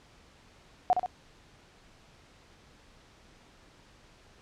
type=tone with echo; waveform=sine; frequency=729 Hz; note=F#5; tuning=26 cents flat; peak=-19 dBFS; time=0.9-0.93 s; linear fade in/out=0 ms; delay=65 ms; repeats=2; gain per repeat=-5 dB; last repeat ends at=1.06 s; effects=pink hiss -58 dBFS RMS until 4.41 s + low-pass 6000 Hz 12 dB/octave